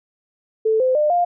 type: tone with pitch steps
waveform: sine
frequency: 440 / 514.3 / 601.1 / 702.5 Hz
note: A4 / C5 / D5 / F5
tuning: 0 / -30 / +40 / +10 cents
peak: -14 dBFS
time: 0.65-1.25 s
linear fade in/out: 10 ms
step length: 150 ms
effects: none